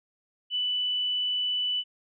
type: tone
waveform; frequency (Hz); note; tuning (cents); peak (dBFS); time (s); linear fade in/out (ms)
sine; 2981; F#7; +12; -25; 0.5-1.84; 50
effects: none